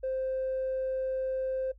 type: tone with tanh clipping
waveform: triangle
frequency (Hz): 523.3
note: C5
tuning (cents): 0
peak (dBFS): -29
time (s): 0.03-1.72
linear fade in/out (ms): 10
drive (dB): 5
effects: noise-tail reverb RT60 0.1 s tail -19 dB re dry + added 50 Hz sine -52 dBFS peak until 1.78 s